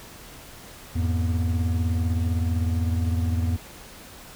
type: tone cluster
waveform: triangle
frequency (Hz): 85.3 / 105 / 240.1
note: F2 / G#2 / B3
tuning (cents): -40 / +19 / -49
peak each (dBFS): -20 / -28 / -29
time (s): 0.95-3.57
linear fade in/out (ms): 10
effects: pink hiss -44 dBFS RMS until 4.35 s